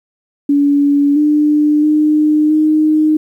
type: tone with pitch steps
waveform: sine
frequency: 285.4 / 298.9 / 303.8 / 308.4 Hz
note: D4 / D4 / D#4 / D#4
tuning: -49 / +31 / -41 / -15 cents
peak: -8 dBFS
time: 0.49-3.17 s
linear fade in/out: 5 ms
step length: 670 ms
effects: 8-bit